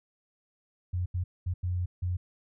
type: tone bursts at uneven times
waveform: sine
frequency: 89.6 Hz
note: F2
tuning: 45 cents sharp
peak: -27 dBFS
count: 5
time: 0.93-1.06 / 1.14-1.24 / 1.46-1.54 / 1.63-1.86 / 2.02-2.17 s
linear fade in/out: 10 ms
effects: none